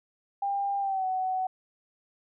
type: tone with pitch glide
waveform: sine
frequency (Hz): 798 to 748.9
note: G5 to F#5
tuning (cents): +31 to +21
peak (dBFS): -26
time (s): 0.42-1.47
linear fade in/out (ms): 5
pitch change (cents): -110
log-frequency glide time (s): 0.8-1.06
effects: none